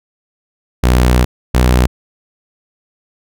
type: tone pair in turn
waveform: sawtooth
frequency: 61.7 / 62.09 Hz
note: B1 / B1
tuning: -1 / +10 cents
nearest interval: unison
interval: 11 cents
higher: second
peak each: -4 dBFS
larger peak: neither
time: 0.83-1.25 / 1.54-1.87 s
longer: first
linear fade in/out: 10 ms
effects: none